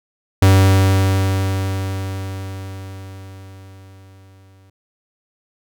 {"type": "tone with exponential decay", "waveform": "45% pulse", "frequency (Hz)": 96, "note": "G2", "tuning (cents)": -36, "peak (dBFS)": -7, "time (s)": [0.42, 4.7], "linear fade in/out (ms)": 5, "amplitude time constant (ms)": 930, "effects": []}